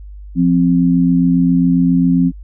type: tone pair together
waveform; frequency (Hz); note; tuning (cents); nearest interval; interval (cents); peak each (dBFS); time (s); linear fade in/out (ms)
sine; 174.61 / 262; F3 / C4; 0 / +2; perfect fifth; 702; -12; 0.35-2.32; 50
effects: added 50 Hz sine -30 dBFS peak until 2.43 s